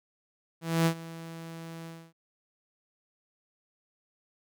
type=tone with ADSR envelope; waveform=sawtooth; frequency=164.81 Hz; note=E3; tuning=in tune; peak=-17 dBFS; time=0.61-2.13 s; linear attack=250 ms; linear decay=79 ms; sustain=-19 dB; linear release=270 ms; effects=none